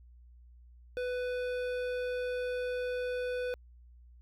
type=tone with hard clipping; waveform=sine; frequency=497.4 Hz; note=B4; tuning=12 cents sharp; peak=-34 dBFS; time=0.97-3.54 s; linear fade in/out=0 ms; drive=13 dB; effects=added 60 Hz sine -53 dBFS peak until 4.21 s